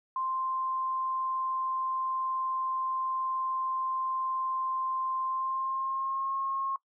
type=tone with pitch glide; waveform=sine; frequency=1046.5 to 1080.3 Hz; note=C6 to C#6; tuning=0 to -45 cents; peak=-29 dBFS; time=0.16-6.76 s; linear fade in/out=2 ms; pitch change=+55 cents; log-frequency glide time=5.24-6.35 s; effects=noise-tail reverb RT60 0.1 s tail -20 dB re dry

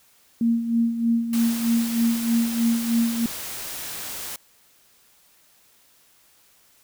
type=tone with tremolo; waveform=sine; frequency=231.7 Hz; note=A#3; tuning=10 cents flat; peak=-16 dBFS; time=0.41-3.26 s; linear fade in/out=2 ms; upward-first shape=sine; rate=3.2 Hz; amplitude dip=65%
type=noise; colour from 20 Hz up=white; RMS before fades=-33 dBFS; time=1.33-4.36 s; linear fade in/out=2 ms
effects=white hiss -58 dBFS RMS until 6.83 s

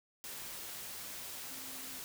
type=tone in noise; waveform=sine; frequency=262.8 Hz; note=C4; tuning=8 cents sharp; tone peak=-56 dBFS; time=1.51-1.99 s; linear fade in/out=0 ms; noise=white; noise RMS=-45 dBFS; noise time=0.24-2.04 s; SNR=-14 dB; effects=none

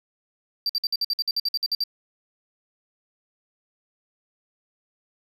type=tone bursts; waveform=triangle; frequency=4689 Hz; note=D8; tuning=4 cents flat; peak=-20 dBFS; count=14; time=0.66-1.838 s; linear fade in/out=2 ms; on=34 ms; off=54 ms; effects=none

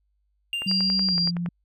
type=tone with exponential decay; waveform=triangle; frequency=2794 Hz; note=F7; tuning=in tune; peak=-22 dBFS; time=0.53-1.22 s; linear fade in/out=1 ms; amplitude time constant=150 ms
type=click train; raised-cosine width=0.5 ms; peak=-21 dBFS; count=10; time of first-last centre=0.62-1.461 s; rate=10.7 Hz
type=tone with pitch glide; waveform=sine; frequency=190.1 to 173.32 Hz; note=F#3 to F3; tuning=+47 to -13 cents; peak=-25 dBFS; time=0.66-1.49 s; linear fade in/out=5 ms; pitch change=-160 cents; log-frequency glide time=1.07-1.17 s
type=tone; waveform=sine; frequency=4761 Hz; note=D8; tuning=23 cents sharp; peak=-21 dBFS; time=0.67-1.31 s; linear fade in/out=20 ms
effects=added 50 Hz sine -67 dBFS peak until 1.64 s

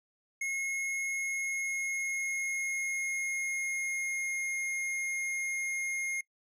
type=tone with pitch glide; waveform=square; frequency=2165 to 2139 Hz; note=C#7 to C7; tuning=-41 to +38 cents; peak=-32 dBFS; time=0.41-6.21 s; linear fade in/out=5 ms; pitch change=-21 cents; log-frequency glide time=1.13-4.49 s; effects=noise-tail reverb RT60 0.1 s tail -23 dB re dry + low-pass 12000 Hz 12 dB/octave

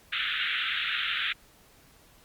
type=band-pass noise; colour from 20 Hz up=white; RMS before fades=-30 dBFS; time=0.12-1.33 s; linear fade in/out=10 ms; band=1300 to 3700 Hz; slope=96 dB/octave; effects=pink hiss -58 dBFS RMS until 2.24 s + Opus 48 kbps

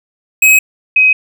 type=tone pair in turn; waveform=square / sine; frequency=2543 / 2528 Hz; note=D#7 / D#7; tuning=+37 / +27 cents; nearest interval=unison; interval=10 cents; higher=first; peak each=-5 dBFS; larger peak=neither; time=0.42-0.59 / 0.96-1.13 s; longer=neither; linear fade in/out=5 ms; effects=none

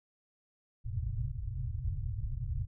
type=low-pass noise; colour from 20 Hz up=white; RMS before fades=-35 dBFS; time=0.84-2.67 s; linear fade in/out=50 ms; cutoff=130 Hz; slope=96 dB/octave; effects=none

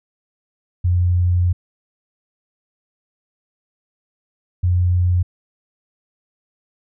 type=tone pair in turn; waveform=sine; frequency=88.8 / 89.28 Hz; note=F2 / F2; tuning=+29 / +39 cents; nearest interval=unison; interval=10 cents; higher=second; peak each=-13 dBFS; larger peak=neither; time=0.84-1.53 / 4.63-5.23 s; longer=first; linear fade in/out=10 ms; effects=none

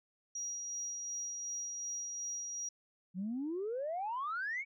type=tone with tremolo; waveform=sine; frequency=5740 Hz; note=F8; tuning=47 cents sharp; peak=-36 dBFS; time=0.35-2.69 s; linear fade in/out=5 ms; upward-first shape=sine; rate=2.7 Hz; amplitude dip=30%
type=exponential sweep; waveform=sine; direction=up; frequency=174.2 to 2300 Hz; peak=-34 dBFS; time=3.14-4.65 s; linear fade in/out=50 ms
effects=tanh soft clip ceiling -31 dBFS

